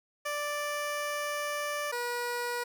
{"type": "tone pair in turn", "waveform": "15% pulse", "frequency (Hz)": [587.3, 482.9], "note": ["D5", "B4"], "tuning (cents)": [0, -39], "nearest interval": "minor third", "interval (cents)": 339, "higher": "first", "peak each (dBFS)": -25, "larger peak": "neither", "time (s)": [[0.25, 1.92], [1.92, 2.64]], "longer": "first", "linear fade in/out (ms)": 10, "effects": []}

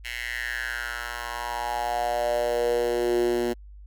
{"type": "tone with high-pass filter sweep", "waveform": "10% pulse", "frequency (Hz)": 119.8, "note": "A#2", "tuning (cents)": 48, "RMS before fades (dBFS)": -27, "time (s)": [0.04, 3.54], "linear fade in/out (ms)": 20, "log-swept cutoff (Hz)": [2300, 290], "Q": 5.4, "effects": ["added 50 Hz sine -42 dBFS peak until 3.86 s"]}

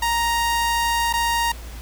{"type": "tone with dropouts", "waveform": "sawtooth", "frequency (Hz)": 934, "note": "A#5", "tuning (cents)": 3, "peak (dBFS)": -15, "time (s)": [0.02, 1.52], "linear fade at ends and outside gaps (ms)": 5, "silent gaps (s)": [1.128, 1.136], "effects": ["added 57 Hz sine -33 dBFS peak until 1.81 s", "pink hiss -42 dBFS RMS until 1.81 s"]}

